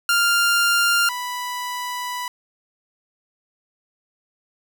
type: tone pair in turn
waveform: sawtooth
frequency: 1396.9 / 987.8 Hz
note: F6 / B5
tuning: 0 / 0 cents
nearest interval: tritone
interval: 600 cents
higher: first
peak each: -12 / -22 dBFS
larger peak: first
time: 0.09-1.09 / 1.09-2.28 s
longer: second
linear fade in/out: 2 ms
effects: none